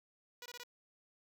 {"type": "tone bursts", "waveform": "5% pulse", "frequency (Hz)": 486.4, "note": "B4", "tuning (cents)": -26, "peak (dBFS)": -35, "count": 4, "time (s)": [0.42, 0.635], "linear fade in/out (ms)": 2, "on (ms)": 38, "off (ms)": 21, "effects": []}